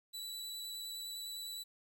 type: tone with vibrato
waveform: sawtooth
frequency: 3951 Hz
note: B7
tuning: in tune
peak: -39 dBFS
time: 0.13-1.64 s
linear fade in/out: 20 ms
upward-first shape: sine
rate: 9.7 Hz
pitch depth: 9 cents each way
effects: 12-bit